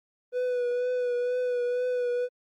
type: tone with vibrato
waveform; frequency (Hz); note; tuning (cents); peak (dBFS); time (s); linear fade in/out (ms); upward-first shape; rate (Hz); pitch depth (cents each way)
triangle; 493.4; B4; -2; -23; 0.32-2.29; 50; triangle; 2.1; 32
effects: Opus 32 kbps